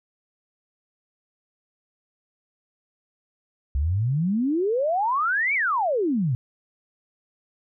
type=exponential two-way sweep; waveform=sine; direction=up then down; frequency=64.5 to 2349 to 114.8 Hz; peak=-20 dBFS; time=3.75-6.35 s; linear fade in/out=0 ms; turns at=5.54 s; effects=none